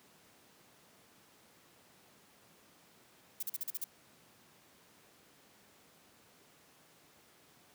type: noise bursts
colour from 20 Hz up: violet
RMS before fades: -37 dBFS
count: 7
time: 3.4-3.842 s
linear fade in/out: 5 ms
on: 28 ms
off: 41 ms
effects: pink hiss -63 dBFS RMS until 7.74 s + high-pass 150 Hz 12 dB/octave